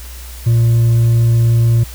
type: tone with hard clipping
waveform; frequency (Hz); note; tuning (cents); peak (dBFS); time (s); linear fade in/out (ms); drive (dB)
sine; 116.54; A#2; 0; -9; 0.46-1.84; 10; 2
effects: added 61 Hz sine -29 dBFS peak until 1.94 s + white hiss -36 dBFS RMS until 1.94 s